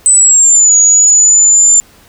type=linear two-way sweep; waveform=sine; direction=down then up; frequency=8100 to 6770 to 7190 Hz; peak=-3 dBFS; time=0.06-1.8 s; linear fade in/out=0 ms; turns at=0.77 s; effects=pink hiss -43 dBFS RMS until 2.08 s